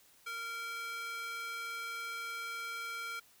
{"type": "tone with high-pass filter", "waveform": "square", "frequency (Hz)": 461.7, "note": "A#4", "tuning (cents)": -17, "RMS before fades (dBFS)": -41, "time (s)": [0.26, 3.2], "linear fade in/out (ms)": 10, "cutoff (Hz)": 1700, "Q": 6.5, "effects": ["white hiss -64 dBFS RMS until 3.4 s"]}